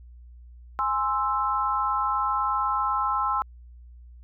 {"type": "chord", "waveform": "sine", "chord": "Ab augmented", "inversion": "none", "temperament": "equal", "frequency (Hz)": [830.6, 1046.5, 1318.5], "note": ["Ab5", "C6", "E6"], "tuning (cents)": [0, 0, 0], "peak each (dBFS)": [-29, -26, -26], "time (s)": [0.79, 3.42], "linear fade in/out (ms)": 0, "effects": ["added 60 Hz sine -44 dBFS peak until 4.23 s"]}